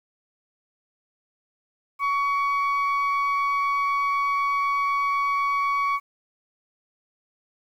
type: tone pair together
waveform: sine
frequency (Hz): 1124 / 2252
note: C#6 / C#7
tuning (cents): +24 / +27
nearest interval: octave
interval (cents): 1203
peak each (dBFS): -20 / -27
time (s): 1.99-6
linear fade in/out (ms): 50
effects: tanh soft clip ceiling -17 dBFS + 9-bit